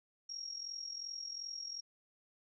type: tone with amplitude modulation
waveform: sine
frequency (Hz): 5588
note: F8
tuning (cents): 0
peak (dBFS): -38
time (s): 0.29-1.81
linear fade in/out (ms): 10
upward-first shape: sine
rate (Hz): 42.7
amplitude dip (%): 70
effects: none